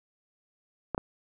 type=clicks; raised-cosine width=1 ms; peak=-15 dBFS; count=2; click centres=0.947 / 0.979 s; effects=none